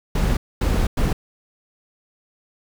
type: noise bursts at uneven times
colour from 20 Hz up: brown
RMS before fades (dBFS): -19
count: 3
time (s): 0.15-0.37 / 0.61-0.87 / 0.97-1.13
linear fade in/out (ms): 5
effects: none